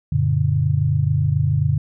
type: chord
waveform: sine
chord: Gb augmented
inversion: none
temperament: equal with one note detuned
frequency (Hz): 92.5 / 116.54 / 143.81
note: Gb2 / Bb2 / D3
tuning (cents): 0 / 0 / -36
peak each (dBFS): -21 / -21 / -18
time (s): 0.12-1.78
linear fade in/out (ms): 5
effects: none